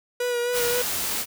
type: tone with vibrato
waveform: 45% pulse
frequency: 485 Hz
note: B4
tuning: 31 cents flat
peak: -23 dBFS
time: 0.2-0.82 s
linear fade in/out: 5 ms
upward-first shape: sine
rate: 3.8 Hz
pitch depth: 26 cents each way
type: noise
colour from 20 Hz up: white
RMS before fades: -27 dBFS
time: 0.52-1.26 s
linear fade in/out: 50 ms
effects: none